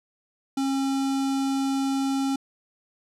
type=tone with notch filter; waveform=square; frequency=271.1 Hz; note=C#4; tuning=38 cents flat; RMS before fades=-25 dBFS; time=0.57-2.36 s; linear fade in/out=5 ms; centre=2000 Hz; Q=1.5; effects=low-pass 10000 Hz 12 dB/octave